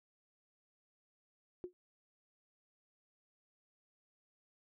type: tone with exponential decay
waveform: sine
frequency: 360.1 Hz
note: F#4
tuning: 47 cents flat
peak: -36 dBFS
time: 1.64-1.73 s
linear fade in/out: 0 ms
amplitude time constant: 19 ms
effects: none